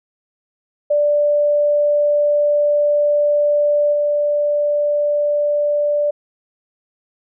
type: tone with level steps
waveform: sine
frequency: 587.3 Hz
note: D5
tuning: in tune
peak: -12 / -14 dBFS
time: 0.9-6.11 s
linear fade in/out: 10 ms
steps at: 3.92 s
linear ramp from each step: 20 ms
effects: none